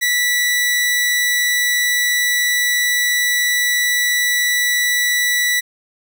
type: tone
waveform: sawtooth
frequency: 1959 Hz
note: B6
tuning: 15 cents flat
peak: -11 dBFS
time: 0.01-5.61 s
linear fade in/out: 20 ms
effects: none

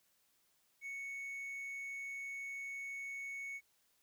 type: tone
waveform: triangle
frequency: 2217 Hz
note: C#7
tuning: in tune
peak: -40 dBFS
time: 0.81-3.61 s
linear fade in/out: 50 ms
effects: white hiss -75 dBFS RMS until 4.02 s

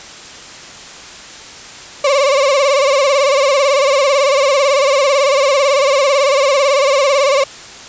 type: tone with vibrato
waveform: 35% pulse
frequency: 554.4 Hz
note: C#5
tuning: in tune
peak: -8 dBFS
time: 2.04-7.44 s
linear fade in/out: 5 ms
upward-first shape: sine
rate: 18 Hz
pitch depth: 100 cents each way
effects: white hiss -33 dBFS RMS until 7.88 s + resampled to 16000 Hz

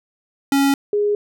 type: tone pair in turn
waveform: square / sine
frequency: 277.2 / 413.5 Hz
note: C#4 / G#4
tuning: 0 / -8 cents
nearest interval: perfect fifth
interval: 692 cents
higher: second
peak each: -14 / -15 dBFS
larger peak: first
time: 0.52-0.74 / 0.93-1.15 s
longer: neither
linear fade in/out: 2 ms
effects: none

